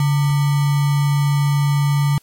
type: tone with sample-and-hold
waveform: sine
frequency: 143 Hz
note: D3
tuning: 46 cents flat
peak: -13 dBFS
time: 0-2.18 s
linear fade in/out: 2 ms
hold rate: 1050 Hz
effects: white hiss -55 dBFS RMS until 2.22 s + MP3 64 kbps